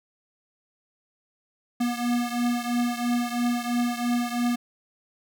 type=beating tone pair; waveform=square; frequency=240 / 243 Hz; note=B3 / B3; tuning=-49 / -28 cents; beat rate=3 Hz; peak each=-26 / -29 dBFS; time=1.8-4.56 s; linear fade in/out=10 ms; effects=none